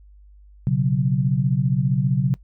sine chord, B suspended second, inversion none, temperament equal, 123.47 / 138.59 / 185 Hz, B2 / C#3 / F#3, 0 / 0 / 0 cents, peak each -23 / -19 / -23 dBFS, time 0.67-2.34 s, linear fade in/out 0 ms, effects noise-tail reverb RT60 0.1 s tail -20 dB re dry + added 50 Hz sine -45 dBFS peak until 2.43 s

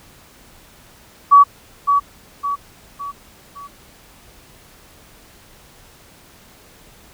sine tone with echo, 1136 Hz, C#6, 42 cents sharp, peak -4 dBFS, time 1.31-1.44 s, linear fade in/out 20 ms, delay 560 ms, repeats 4, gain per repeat -7 dB, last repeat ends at 3.68 s, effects pink hiss -47 dBFS RMS until 7.13 s

